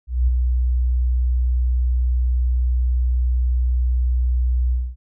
sine tone with ADSR envelope, 61.8 Hz, B1, 2 cents sharp, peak -11 dBFS, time 0.07-4.96 s, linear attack 210 ms, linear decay 6 ms, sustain -4 dB, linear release 240 ms, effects tanh soft clip ceiling -7 dBFS

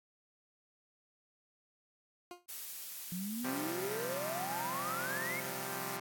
20% pulse tone with exponential decay, 353.7 Hz, F4, 22 cents sharp, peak -37 dBFS, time 2.31-2.46 s, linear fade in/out 1 ms, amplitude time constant 32 ms
blue noise, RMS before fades -44 dBFS, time 2.48-5.98 s, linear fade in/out 20 ms
sine exponential sweep, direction up, 172.7 to 2217 Hz, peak -37 dBFS, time 3.12-5.4 s, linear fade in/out 2 ms
5% pulse chord, C suspended fourth, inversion none, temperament equal, 130.81 / 174.61 / 196 Hz, C3 / F3 / G3, 0 / 0 / 0 cents, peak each -33 dBFS, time 3.44-6 s, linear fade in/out 5 ms
effects AAC 64 kbps

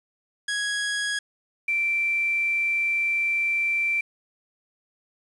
sawtooth / sine tone pair in turn, 1661.2 / 2345 Hz, G#6 / D7, 0 / -3 cents, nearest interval tritone, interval 597 cents, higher second, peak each -21 dBFS, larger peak neither, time 0.48-1.19 / 1.68-4.01 s, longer second, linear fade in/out 5 ms, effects resampled to 24000 Hz + 8-bit

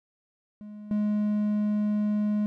triangle tone with level steps, 209.5 Hz, G#3, 15 cents sharp, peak -37 / -21 dBFS, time 0.61-2.46 s, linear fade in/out 0 ms, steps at 0.91 s, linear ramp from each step 2 ms, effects none

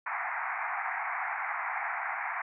pink band-pass noise, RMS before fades -34 dBFS, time 0.06-2.42 s, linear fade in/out 5 ms, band 710 to 2300 Hz, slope 96 dB/octave, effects none

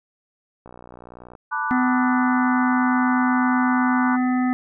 click train, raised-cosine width 1 ms, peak -27 dBFS, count 43, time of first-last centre 0.66-1.352 s, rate 60.7 Hz
sine chord, B minor seventh, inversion third, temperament equal, 880 / 987.8 / 1174.7 / 1480 Hz, A5 / B5 / D6 / F#6, 0 / 0 / 0 / 0 cents, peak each -28 / -29 / -27 / -26 dBFS, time 1.51-4.17 s, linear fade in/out 20 ms
harmonic tone, 252.6 Hz, B3, 39 cents sharp, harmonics 1 / 3 / 5 / 7 / 8, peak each -18 / -28 / -32 / -35 / -36 dBFS, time 1.71-4.53 s, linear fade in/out 0 ms
effects none

